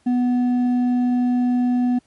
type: tone with hard clipping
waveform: sine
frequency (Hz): 246.8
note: B3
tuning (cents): -1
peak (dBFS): -17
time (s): 0.06-1.99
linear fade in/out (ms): 10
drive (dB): 4
effects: pink hiss -61 dBFS RMS until 2.06 s + MP3 48 kbps